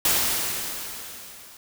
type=noise with level ramp; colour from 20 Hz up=white; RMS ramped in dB=-20 to -47 dBFS; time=0.05-1.57 s; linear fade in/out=2 ms; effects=none